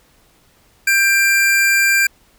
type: tone pair together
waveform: square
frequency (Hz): 1587 / 2370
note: G6 / D7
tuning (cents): +21 / +15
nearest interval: perfect fifth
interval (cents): 694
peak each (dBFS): -15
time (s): 0.87-2.07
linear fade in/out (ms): 5
effects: pink hiss -54 dBFS RMS until 2.38 s